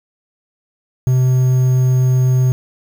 triangle tone with quantisation, 128 Hz, C3, 38 cents flat, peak -8 dBFS, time 1.07-2.52 s, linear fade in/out 0 ms, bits 6, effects none

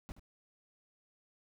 brown noise with echo, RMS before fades -43 dBFS, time 0.09-0.12 s, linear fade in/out 0 ms, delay 75 ms, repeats 1, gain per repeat -13 dB, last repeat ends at 0.195 s, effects none

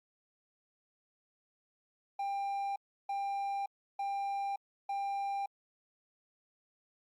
triangle tone bursts, 795 Hz, G5, 24 cents sharp, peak -31 dBFS, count 4, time 2.19-5.46 s, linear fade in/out 5 ms, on 570 ms, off 330 ms, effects Opus 48 kbps

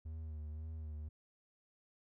triangle tone with vibrato, 77.78 Hz, D#2, in tune, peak -40 dBFS, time 0.05-1.09 s, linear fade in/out 10 ms, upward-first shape sine, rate 1.9 Hz, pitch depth 48 cents each way, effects none

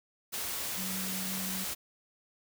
sine tone in noise, 188.8 Hz, F#3, 35 cents sharp, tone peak -38 dBFS, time 0.77-1.65 s, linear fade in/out 20 ms, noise white, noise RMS -36 dBFS, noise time 0.32-1.75 s, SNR -5 dB, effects none

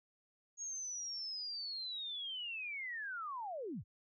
sine linear sweep, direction down, 6645 to 58.27 Hz, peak -40 dBFS, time 0.57-3.84 s, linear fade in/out 50 ms, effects none

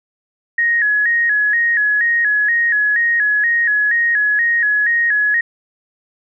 sine tone with vibrato, 1777 Hz, A6, 17 cents sharp, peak -12 dBFS, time 0.58-5.41 s, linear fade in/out 5 ms, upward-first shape square, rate 2.1 Hz, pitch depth 89 cents each way, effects none

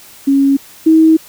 sine tone pair in turn, 275.7 / 319.6 Hz, C#4 / D#4, -9 / +47 cents, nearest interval minor third, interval 256 cents, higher second, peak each -7 / -4 dBFS, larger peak second, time 0.27-0.57 / 0.86-1.17 s, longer second, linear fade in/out 10 ms, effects white hiss -39 dBFS RMS until 1.28 s

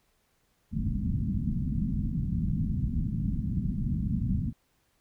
white low-pass noise, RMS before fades -29 dBFS, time 0.71-4.53 s, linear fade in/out 50 ms, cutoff 230 Hz, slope 48 dB/octave, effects pink hiss -71 dBFS RMS until 5 s

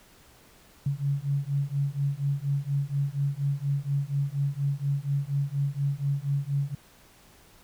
sine beating tone pair, 138.59 / 142.79 Hz, C#3 / D3, 0 / -48 cents, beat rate 4.2 Hz, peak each -28 / -28 dBFS, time 0.86-6.75 s, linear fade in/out 5 ms, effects pink hiss -56 dBFS RMS until 7.63 s

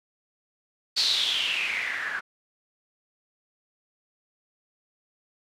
blue noise with low-pass filter sweep, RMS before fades -27 dBFS, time 0.96-2.21 s, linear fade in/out 20 ms, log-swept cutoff 4500 to 1500 Hz, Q 7.1, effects none

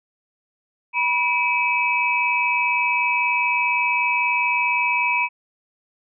sine tone cluster, 973 / 2318 / 2563 Hz, B5 / D7 / E7, -26 / -23 / -49 cents, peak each -22 dBFS, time 0.93-5.29 s, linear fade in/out 50 ms, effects none

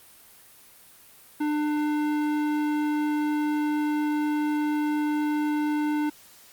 sine tone with tanh clipping, 299.3 Hz, D4, 33 cents sharp, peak -25 dBFS, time 1.4-6.1 s, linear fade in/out 10 ms, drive 16 dB, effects white hiss -52 dBFS RMS until 6.52 s + Opus 32 kbps

